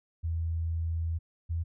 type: tone pair in turn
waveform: sine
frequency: 82.41 / 83.37 Hz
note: E2 / E2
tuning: 0 / +20 cents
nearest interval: unison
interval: 20 cents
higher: second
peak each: -28 / -28 dBFS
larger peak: neither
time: 0.23-1.19 / 1.49-1.64 s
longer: first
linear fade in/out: 20 ms
effects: none